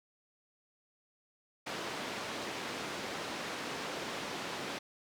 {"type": "band-pass noise", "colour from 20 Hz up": "pink", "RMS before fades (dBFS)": -40, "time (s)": [1.66, 4.79], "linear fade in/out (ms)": 10, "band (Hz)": [250, 4900], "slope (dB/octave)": 12, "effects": []}